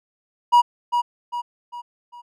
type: tone with echo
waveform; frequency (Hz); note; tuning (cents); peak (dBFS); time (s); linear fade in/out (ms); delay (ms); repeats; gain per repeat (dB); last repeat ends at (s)
triangle; 962; B5; -46; -8; 0.52-0.62; 20; 400; 4; -7; 2.22
effects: none